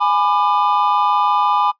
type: chord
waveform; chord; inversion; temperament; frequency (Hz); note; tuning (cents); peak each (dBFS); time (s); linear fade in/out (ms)
triangle; G# diminished; none; just; 830.6 / 996.7 / 1196.1; G#5 / B5 / D6; 0 / +16 / +31; -16; 0-1.72; 20
effects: noise-tail reverb RT60 0.1 s tail -20 dB re dry + resampled to 11025 Hz